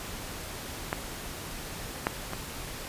clicks, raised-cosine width 0.5 ms, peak -12 / -9 / -19 dBFS, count 3, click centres 0.929 / 2.069 / 2.334 s, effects pink hiss -39 dBFS RMS until 2.88 s + resampled to 32000 Hz

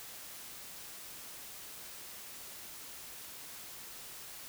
silence, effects white hiss -48 dBFS RMS until 4.48 s

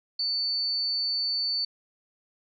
sine tone, 4500 Hz, C#8, 25 cents sharp, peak -25 dBFS, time 0.19-1.65 s, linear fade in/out 5 ms, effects none

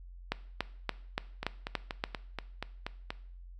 two click trains, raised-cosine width 0.3 ms, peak -19 / -14 dBFS, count 8 / 7, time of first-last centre 1.43-3.105 / 0.32-2.039 s, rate 4.18 / 3.49 Hz, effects noise-tail reverb RT60 0.6 s tail -18 dB re dry + added 44 Hz sine -46 dBFS peak until 3.59 s

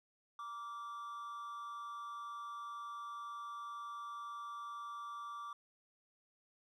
triangle tone with amplitude modulation, 1165 Hz, D6, 14 cents flat, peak -39 dBFS, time 0.39-5.53 s, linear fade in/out 2 ms, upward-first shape sine, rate 222 Hz, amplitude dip 55%, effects none

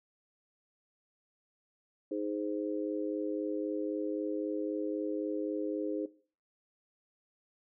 harmonic tone, 103.83 Hz, G#2, in tune, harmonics 3 / 4 / 5, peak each -35 / -37 / -39 dBFS, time 2.11-6.06 s, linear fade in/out 5 ms, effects noise-tail reverb RT60 0.4 s tail -17 dB re dry

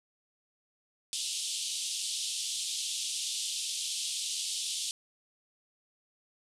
pink band-pass noise, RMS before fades -35 dBFS, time 1.13-4.91 s, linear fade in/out 0 ms, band 3000 to 10000 Hz, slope 48 dB/octave, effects none

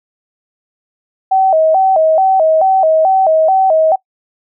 sine tone with vibrato, 697 Hz, F5, 4 cents flat, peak -7 dBFS, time 1.31-3.96 s, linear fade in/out 10 ms, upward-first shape square, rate 2.3 Hz, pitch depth 160 cents each way, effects noise-tail reverb RT60 0.1 s tail -22 dB re dry

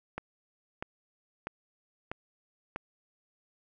click train, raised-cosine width 0.5 ms, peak -20 dBFS, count 5, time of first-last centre 0.18-2.761 s, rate 1.55 Hz, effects none

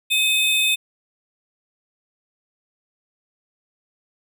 square tone pair together, 2546 / 3588 Hz, D#7 / A7, +39 / +33 cents, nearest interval tritone, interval 594 cents, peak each -20 dBFS, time 0.1-0.76 s, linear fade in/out 20 ms, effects none

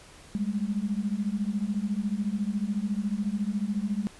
sine beating tone pair, 198.2 / 212.2 Hz, G3 / G#3, +19 / +38 cents, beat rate 14 Hz, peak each -29 dBFS, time 0.35-4.07 s, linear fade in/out 0 ms, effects pink hiss -51 dBFS RMS until 4.19 s + resampled to 24000 Hz

